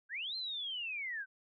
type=linear two-way sweep; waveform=sine; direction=up then down; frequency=1500 to 4186 to 1500 Hz; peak=-37 dBFS; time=0.09-1.26 s; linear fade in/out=50 ms; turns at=0.36 s; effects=none